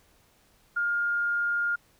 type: tone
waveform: sine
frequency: 1413 Hz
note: F6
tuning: 20 cents sharp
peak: -24 dBFS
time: 0.76-1.76 s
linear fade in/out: 10 ms
effects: pink hiss -63 dBFS RMS until 1.99 s